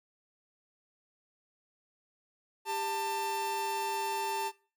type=tone pair together; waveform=45% pulse; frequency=397.1 / 891.5 Hz; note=G4 / A5; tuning=+22 / +22 cents; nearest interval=octave + major second; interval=1400 cents; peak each=-39 / -32 dBFS; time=2.65-4.52 s; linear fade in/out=50 ms; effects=noise-tail reverb RT60 0.4 s tail -22 dB re dry